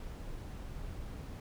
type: noise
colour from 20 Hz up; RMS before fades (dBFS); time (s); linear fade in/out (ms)
brown; -43; 0-1.4; 2
effects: none